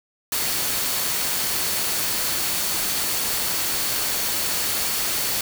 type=tone in noise; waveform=sine; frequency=4438 Hz; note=C#8; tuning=1 cent sharp; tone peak=-34 dBFS; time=0.32-5.41 s; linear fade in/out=2 ms; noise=white; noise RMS=-24 dBFS; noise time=0.32-5.41 s; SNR=-13 dB; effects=none